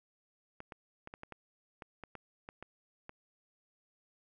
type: clicks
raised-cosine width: 0.5 ms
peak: -30 dBFS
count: 12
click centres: 0.604 / 0.722 / 1.074 / 1.139 / 1.234 / 1.323 / 1.822 / 2.037 / 2.153 / 2.489 / 2.626 / 3.094 s
effects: none